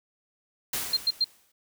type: noise with exponential decay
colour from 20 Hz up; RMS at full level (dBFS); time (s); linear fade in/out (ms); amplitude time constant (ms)
white; -28; 0.73-1.52; 5; 170
type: tone bursts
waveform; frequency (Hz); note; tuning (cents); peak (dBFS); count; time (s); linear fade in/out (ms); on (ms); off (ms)
sine; 4186; C8; 0; -20; 3; 0.93-1.244; 5; 38; 100
effects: none